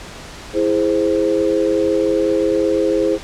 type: chord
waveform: sine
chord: E augmented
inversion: none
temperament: equal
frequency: 329.6 / 415.3 / 523.3 Hz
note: E4 / G#4 / B#4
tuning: 0 / 0 / 0 cents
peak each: -18 dBFS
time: 0.53-3.19 s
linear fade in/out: 50 ms
effects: pink hiss -34 dBFS RMS until 3.23 s + low-pass 7000 Hz 12 dB/octave